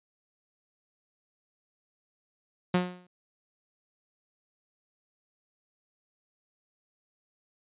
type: tone with exponential decay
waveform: sawtooth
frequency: 179.8 Hz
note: F#3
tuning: 49 cents flat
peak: -16 dBFS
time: 2.74-3.07 s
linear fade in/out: 5 ms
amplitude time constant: 70 ms
effects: resampled to 8000 Hz